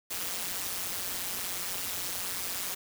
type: noise with amplitude modulation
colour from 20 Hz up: white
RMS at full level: -31 dBFS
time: 0.1-2.75 s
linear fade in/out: 10 ms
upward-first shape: sine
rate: 182 Hz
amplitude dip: 85%
effects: none